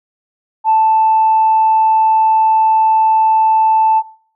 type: tone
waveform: sine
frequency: 880 Hz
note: A5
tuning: in tune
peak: -7 dBFS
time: 0.64-4.03 s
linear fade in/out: 50 ms
effects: noise-tail reverb RT60 0.5 s tail -20 dB re dry + tanh soft clip ceiling -3 dBFS